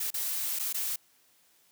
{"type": "noise with dropouts", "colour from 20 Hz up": "blue", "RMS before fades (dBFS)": -32, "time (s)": [0, 0.96], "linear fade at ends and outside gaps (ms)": 5, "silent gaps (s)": [[0.105, 0.14], [0.59, 0.595], [0.728, 0.743]], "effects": ["white hiss -65 dBFS RMS until 1.71 s", "high-pass 80 Hz 12 dB/octave"]}